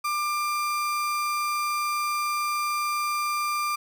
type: tone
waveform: 35% pulse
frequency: 1191 Hz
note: D6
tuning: 24 cents sharp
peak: -23 dBFS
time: 0.04-3.76 s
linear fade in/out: 10 ms
effects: none